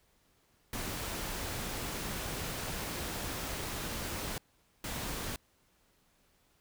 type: noise bursts at uneven times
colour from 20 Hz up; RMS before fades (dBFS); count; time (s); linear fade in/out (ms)
pink; -38; 2; 0.73-4.38 / 4.84-5.36; 2
effects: pink hiss -70 dBFS RMS until 6.6 s